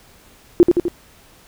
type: tone with echo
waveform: sine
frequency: 348.4 Hz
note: F4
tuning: 4 cents flat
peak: -4 dBFS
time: 0.6-0.63 s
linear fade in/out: 0 ms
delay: 84 ms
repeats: 3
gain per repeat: -4 dB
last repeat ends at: 0.882 s
effects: pink hiss -49 dBFS RMS until 1.47 s